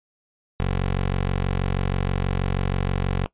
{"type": "tone", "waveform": "15% pulse", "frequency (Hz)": 46.25, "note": "F#1", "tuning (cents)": 0, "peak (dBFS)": -15, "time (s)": [0.6, 3.26], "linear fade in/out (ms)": 0, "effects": ["noise-tail reverb RT60 0.1 s tail -21 dB re dry", "resampled to 8000 Hz"]}